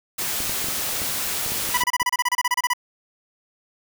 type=noise; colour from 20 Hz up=white; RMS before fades=-26 dBFS; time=0.18-1.83 s; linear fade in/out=10 ms
type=clicks; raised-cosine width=2 ms; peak=-21 dBFS; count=10; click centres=0.404 / 0.495 / 0.643 / 0.686 / 1.018 / 1.463 / 1.52 / 1.69 / 1.835 / 2.019 s
type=tone bursts; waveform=25% pulse; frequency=985 Hz; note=B5; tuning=5 cents flat; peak=-14 dBFS; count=16; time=1.74-2.735 s; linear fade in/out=5 ms; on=35 ms; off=29 ms
effects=none